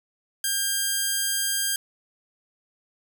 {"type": "tone", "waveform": "5% pulse", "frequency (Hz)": 1600, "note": "G6", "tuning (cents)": 35, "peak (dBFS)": -12, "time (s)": [0.44, 1.76], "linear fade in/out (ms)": 2, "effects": []}